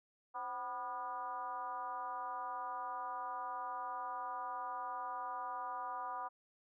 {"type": "tone with frequency modulation", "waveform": "sine", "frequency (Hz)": 984, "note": "B5", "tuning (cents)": -7, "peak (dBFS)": -39, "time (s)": [0.34, 6.29], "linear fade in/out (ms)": 20, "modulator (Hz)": 231, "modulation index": 1.2, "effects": []}